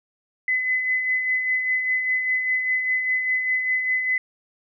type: tone with tremolo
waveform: sine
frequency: 2021 Hz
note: B6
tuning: 39 cents sharp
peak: -18 dBFS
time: 0.48-4.18 s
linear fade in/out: 2 ms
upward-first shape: sine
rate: 5 Hz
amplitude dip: 45%
effects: none